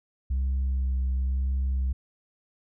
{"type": "tone with vibrato", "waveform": "sine", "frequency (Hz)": 65.41, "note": "C2", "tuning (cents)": 0, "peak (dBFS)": -21, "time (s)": [0.3, 1.93], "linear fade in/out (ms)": 10, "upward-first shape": "sine", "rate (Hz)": 1, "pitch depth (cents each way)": 20, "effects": ["tanh soft clip ceiling -22 dBFS"]}